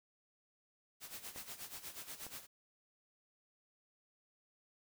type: noise with tremolo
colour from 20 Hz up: white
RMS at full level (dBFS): -46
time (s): 1-2.47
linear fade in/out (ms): 50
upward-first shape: sine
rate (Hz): 8.3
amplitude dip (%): 75
type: clicks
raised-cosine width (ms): 1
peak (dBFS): -37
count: 2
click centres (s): 1.361 / 2.266
effects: none